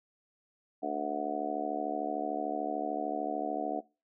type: harmonic tone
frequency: 73.42 Hz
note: D2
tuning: in tune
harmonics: 3 / 4 / 5 / 6 / 7 / 8 / 9 / 10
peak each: -45 / -37 / -44 / -41 / -44 / -46 / -36 / -35 dBFS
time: 0.82-3.81 s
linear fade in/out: 20 ms
effects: noise-tail reverb RT60 0.3 s tail -23 dB re dry